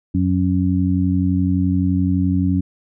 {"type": "harmonic tone", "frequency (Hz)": 91.7, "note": "F#2", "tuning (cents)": -15, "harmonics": [1, 2, 3], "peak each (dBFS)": [-19, -19, -19], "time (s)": [0.14, 2.61], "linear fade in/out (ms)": 10, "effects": []}